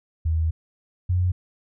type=tone pair in turn; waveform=sine; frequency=80.3 / 90.31 Hz; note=E2 / F#2; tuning=-45 / -41 cents; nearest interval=major second; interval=204 cents; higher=second; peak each=-19 / -18 dBFS; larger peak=second; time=0.25-0.51 / 1.09-1.32 s; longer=first; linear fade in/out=10 ms; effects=none